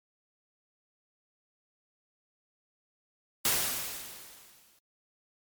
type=noise with exponential decay; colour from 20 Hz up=white; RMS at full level=-25 dBFS; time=3.45-4.79 s; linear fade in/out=2 ms; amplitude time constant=290 ms; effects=MP3 96 kbps